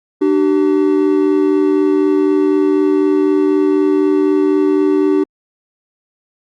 triangle tone pair together, 298.6 / 382.6 Hz, D4 / G4, +29 / -42 cents, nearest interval major third, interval 429 cents, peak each -11 dBFS, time 0.21-5.24 s, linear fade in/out 10 ms, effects Opus 48 kbps

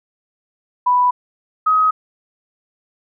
sine tone pair in turn, 989 / 1264.6 Hz, B5 / D#6, +2 / +28 cents, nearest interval major third, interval 426 cents, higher second, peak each -11 dBFS, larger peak neither, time 0.86-1.11 / 1.66-1.91 s, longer neither, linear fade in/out 10 ms, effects none

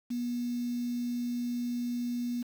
sine tone with quantisation, 241.9 Hz, B3, 36 cents flat, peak -30 dBFS, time 0.1-2.43 s, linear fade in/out 10 ms, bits 8, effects none

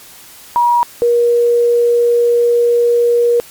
sine tone pair in turn, 957 / 475.7 Hz, A#5 / A#4, +45 / +35 cents, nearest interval octave, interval 1210 cents, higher first, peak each -8 dBFS, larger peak neither, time 0.56-0.83 / 1.02-3.4 s, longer second, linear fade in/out 0 ms, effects white hiss -38 dBFS RMS until 3.5 s + MP3 96 kbps

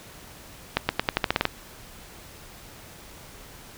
accelerating click train, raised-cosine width 0.3 ms, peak -4 dBFS, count 10, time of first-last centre 0.77-1.454 s, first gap 120 ms, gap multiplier 0.88, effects pink hiss -46 dBFS RMS until 3.77 s

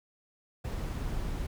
brown noise, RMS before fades -34 dBFS, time 0.64-1.47 s, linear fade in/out 10 ms, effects none

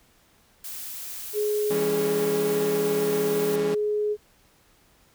blue noise, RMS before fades -36 dBFS, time 0.64-3.56 s, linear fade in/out 5 ms
sine tone, 419.8 Hz, G#4, 19 cents sharp, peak -22 dBFS, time 1.33-4.17 s, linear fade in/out 50 ms
sawtooth chord, C# diminished, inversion first, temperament equal with one note detuned, 164.81 / 201.2 / 277.2 Hz, E3 / G3 / C#4, 0 / +45 / 0 cents, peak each -29 / -29 / -29 dBFS, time 1.7-3.75 s, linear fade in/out 10 ms
effects pink hiss -60 dBFS RMS until 5.14 s

